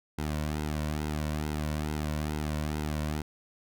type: tone with flanger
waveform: sawtooth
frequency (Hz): 75.9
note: D#2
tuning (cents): -42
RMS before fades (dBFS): -32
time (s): 0.18-3.22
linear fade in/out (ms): 5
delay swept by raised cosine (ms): 1.7 to 2.47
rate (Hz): 2.3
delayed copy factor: -0.65
effects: none